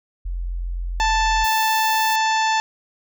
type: tone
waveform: sine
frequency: 43.65 Hz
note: F1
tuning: in tune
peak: -23 dBFS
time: 0.25-1.45 s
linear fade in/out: 10 ms
type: harmonic tone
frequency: 881 Hz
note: A5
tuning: 2 cents sharp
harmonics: 1 / 2 / 3 / 4 / 5 / 6 / 7 / 8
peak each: -18 / -24 / -28 / -30 / -32 / -34 / -35 / -36 dBFS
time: 1-2.6 s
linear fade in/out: 0 ms
type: noise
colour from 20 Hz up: violet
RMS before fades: -30 dBFS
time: 1.44-2.16 s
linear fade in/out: 5 ms
effects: none